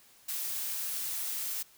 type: noise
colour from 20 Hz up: blue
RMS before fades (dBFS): -35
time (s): 0.28-1.63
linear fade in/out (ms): 10
effects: white hiss -60 dBFS RMS until 1.77 s